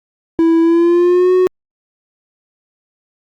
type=tone with pitch glide; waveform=triangle; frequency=329.6 to 367.8 Hz; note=E4 to F#4; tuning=0 to -10 cents; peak=-6 dBFS; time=0.39-1.47 s; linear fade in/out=0 ms; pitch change=+190 cents; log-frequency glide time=0.61-1.33 s; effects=Opus 32 kbps